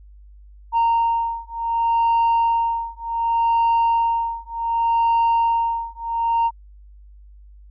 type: beating tone pair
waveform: sine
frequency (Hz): 924 / 924.67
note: A#5 / A#5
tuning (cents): -16 / -14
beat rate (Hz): 0.67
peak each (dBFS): -18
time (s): 0.72-6.51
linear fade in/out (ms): 50
effects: tanh soft clip ceiling -13 dBFS + added 50 Hz sine -42 dBFS peak until 7.7 s